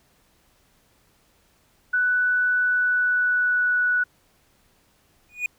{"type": "tone with pitch glide", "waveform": "sine", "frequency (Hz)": [1487, 1475], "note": ["F#6", "F#6"], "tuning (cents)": [8, -6], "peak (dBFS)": -18, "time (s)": [1.93, 4.04], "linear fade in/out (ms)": 10, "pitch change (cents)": -14, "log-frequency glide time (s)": [2.58, 3.75]}
{"type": "tone with exponential growth", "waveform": "triangle", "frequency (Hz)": 2461, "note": "D#7", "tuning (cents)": -20, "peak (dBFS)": -17, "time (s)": [5.29, 5.46], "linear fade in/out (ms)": 2, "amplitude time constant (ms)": 35}
{"effects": ["pink hiss -62 dBFS RMS until 5.58 s"]}